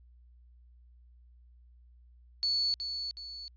sine tone with echo, 4435 Hz, C#8, in tune, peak -26 dBFS, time 2.43-2.74 s, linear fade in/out 0 ms, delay 370 ms, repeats 2, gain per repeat -7 dB, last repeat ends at 3.48 s, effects added 60 Hz sine -55 dBFS peak until 3.56 s + resampled to 11025 Hz

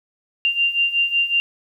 sine beating tone pair, 2780 / 2785.4 Hz, F7 / F7, -9 / -5 cents, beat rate 5.4 Hz, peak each -22 / -18 dBFS, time 0.45-1.4 s, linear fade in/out 0 ms, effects 9-bit

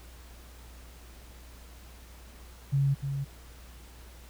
sine tone with echo, 138.59 Hz, C#3, in tune, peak -22 dBFS, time 2.72-2.95 s, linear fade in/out 20 ms, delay 300 ms, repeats 1, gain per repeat -7 dB, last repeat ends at 3.25 s, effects added 60 Hz sine -48 dBFS peak until 4.29 s + pink hiss -54 dBFS RMS until 4.29 s

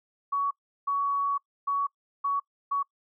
sine tone bursts at uneven times, 1124 Hz, C#6, 24 cents sharp, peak -24 dBFS, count 5, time 0.32-0.51 / 0.87-1.38 / 1.67-1.87 / 2.24-2.4 / 2.71-2.83 s, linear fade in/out 10 ms, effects noise-tail reverb RT60 0.1 s tail -24 dB re dry

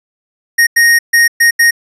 square tone bursts at uneven times, 1864.7 Hz, A#6, in tune, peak -6 dBFS, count 5, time 0.58-0.67 / 0.76-0.99 / 1.13-1.28 / 1.4-1.51 / 1.59-1.71 s, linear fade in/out 10 ms, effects resampled to 32000 Hz

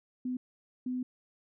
sine tone bursts at uneven times, 252.2 Hz, B3, 36 cents sharp, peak -31 dBFS, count 2, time 0.25-0.37 / 0.86-1.03 s, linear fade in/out 5 ms, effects none

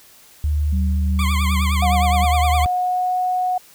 sine tone, 74.5 Hz, D2, 25 cents sharp, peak -16 dBFS, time 0.44-2.66 s, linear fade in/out 0 ms
sine tone with tremolo, 190.1 Hz, F#3, 47 cents sharp, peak -23 dBFS, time 0.72-2.25 s, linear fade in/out 10 ms, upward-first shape sine, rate 2.7 Hz, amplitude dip 40%
20% pulse tone with vibrato, 1108.7 Hz, C#6, in tune, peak -18 dBFS, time 1.19-2.65 s, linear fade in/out 2 ms, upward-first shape triangle, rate 9.7 Hz, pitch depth 170 cents each way
sine tone with pitch glide, 720 to 732.6 Hz, F#5 to F#5, -47 to -17 cents, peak -17 dBFS, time 1.82-3.58 s, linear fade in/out 5 ms, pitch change +30 cents, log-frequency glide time 2.34-3.15 s
effects white hiss -48 dBFS RMS until 3.74 s

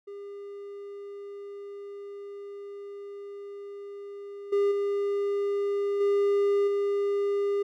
triangle tone with level steps, 403.1 Hz, G4, 48 cents sharp, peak -36 / -19 / -23 / -19 / -22 dBFS, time 0.07-7.63 s, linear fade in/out 10 ms, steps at 4.52 / 4.71 / 6 / 6.67 s, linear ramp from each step 10 ms, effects none

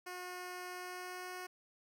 10% pulse tone with pitch glide, 361.4 to 364.8 Hz, F#4 to F#4, -41 to -24 cents, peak -35 dBFS, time 0.06-1.47 s, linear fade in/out 10 ms, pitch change +17 cents, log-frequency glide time 0.72-1.34 s, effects none

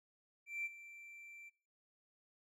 triangle tone with ADSR envelope, 2347 Hz, D7, 2 cents flat, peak -34 dBFS, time 0.46-1.5 s, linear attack 190 ms, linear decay 30 ms, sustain -17 dB, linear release 20 ms, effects noise-tail reverb RT60 0.8 s tail -25 dB re dry + tanh soft clip ceiling -34 dBFS

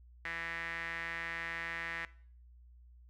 sawtooth tone with band-pass filter, 166.6 Hz, E3, 19 cents sharp, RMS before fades -40 dBFS, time 0.25-2.05 s, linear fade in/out 2 ms, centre 1900 Hz, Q 5.8, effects noise-tail reverb RT60 0.5 s tail -19 dB re dry + added 60 Hz sine -55 dBFS peak until 3.09 s

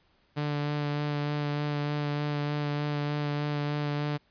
sawtooth tone with vibrato, 146.83 Hz, D3, in tune, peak -24 dBFS, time 0.36-4.18 s, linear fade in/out 20 ms, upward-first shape sine, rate 3.3 Hz, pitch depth 14 cents each way, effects pink hiss -67 dBFS RMS until 4.3 s + resampled to 11025 Hz

